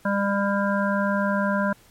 harmonic tone, 200.1 Hz, G3, 36 cents sharp, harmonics 1 / 3 / 5 / 7 / 8, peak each -23 / -26 / -28 / -30 / -30 dBFS, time 0.05-1.73 s, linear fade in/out 5 ms, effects pink hiss -55 dBFS RMS until 1.9 s + MP3 64 kbps

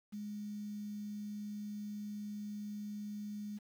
sine tone with quantisation, 207.7 Hz, G#3, in tune, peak -40 dBFS, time 0.12-3.59 s, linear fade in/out 20 ms, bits 10, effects none

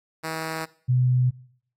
5% pulse / sine tone pair in turn, 160.4 / 125.92 Hz, E3 / B2, -47 / +34 cents, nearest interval major third, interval 419 cents, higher first, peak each -17 dBFS, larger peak neither, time 0.23-0.66 / 0.88-1.31 s, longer neither, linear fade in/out 20 ms, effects noise-tail reverb RT60 0.6 s tail -21 dB re dry + AAC 48 kbps

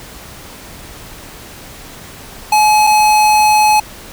square tone pair in turn, 850 / 850 Hz, G#5 / G#5, +40 / +40 cents, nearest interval unison, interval 0 cents, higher neither, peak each -8 / -8 dBFS, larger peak neither, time 2.52-2.87 / 2.87-3.8 s, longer second, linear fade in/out 5 ms, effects pink hiss -34 dBFS RMS until 4.12 s

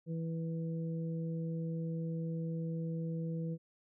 harmonic tone, 164 Hz, E3, 9 cents flat, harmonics 1 / 2 / 3, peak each -35 / -47 / -45 dBFS, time 0.06-3.58 s, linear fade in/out 50 ms, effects none

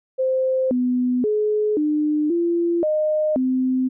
sine tone with pitch steps, 521 / 249.5 / 424.1 / 301.3 / 341.8 / 614 / 257.7 Hz, C5 / B3 / G#4 / D4 / F4 / D#5 / C4, -7 / +18 / +36 / +44 / -37 / -23 / -26 cents, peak -17 dBFS, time 0.18-3.89 s, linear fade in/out 20 ms, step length 530 ms, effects none

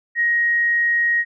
sine tone, 1882 Hz, A#6, 16 cents sharp, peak -15 dBFS, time 0.15-1.25 s, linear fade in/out 50 ms, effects none

